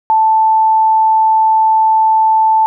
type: tone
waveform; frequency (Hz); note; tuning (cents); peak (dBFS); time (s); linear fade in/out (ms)
sine; 880; A5; 0; -7; 0.1-2.66; 0
effects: none